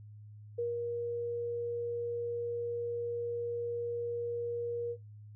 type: tone with ADSR envelope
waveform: sine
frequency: 474.3 Hz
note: A#4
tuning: 30 cents sharp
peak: -30 dBFS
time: 0.58-4.97 s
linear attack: 10 ms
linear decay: 160 ms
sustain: -3 dB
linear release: 62 ms
effects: noise-tail reverb RT60 0.2 s tail -21 dB re dry + added 105 Hz sine -48 dBFS peak until 5.35 s